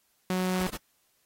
sawtooth tone, 184.4 Hz, F#3, 6 cents flat, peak -22 dBFS, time 0.3-0.67 s, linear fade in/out 2 ms
pink noise bursts, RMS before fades -37 dBFS, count 3, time 0.59-0.771 s, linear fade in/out 10 ms, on 47 ms, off 20 ms
effects white hiss -70 dBFS RMS until 1.25 s + AAC 48 kbps

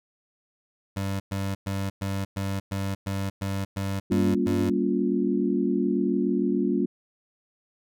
25% pulse tone bursts, 97.8 Hz, G2, 4 cents flat, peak -23 dBFS, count 11, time 0.96-4.7 s, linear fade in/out 10 ms, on 240 ms, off 110 ms
sine chord, G half-diminished seventh, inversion none, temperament just, 196 / 235.2 / 282.2 / 352.8 Hz, G3 / Bb3 / Db4 / F4, 0 / +16 / +31 / +18 cents, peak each -27 dBFS, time 4.1-6.86 s, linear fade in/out 10 ms
effects none

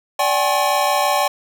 square tone cluster, 584 / 766 / 832 / 1080 Hz, D5 / G5 / G#5 / C#6, -10 / -40 / +3 / -45 cents, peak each -22 / -21 / -22 / -22 dBFS, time 0.19-1.28 s, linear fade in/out 5 ms, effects none

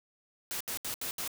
white noise bursts, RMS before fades -36 dBFS, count 5, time 0.51-1.277 s, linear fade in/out 0 ms, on 95 ms, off 73 ms, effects none

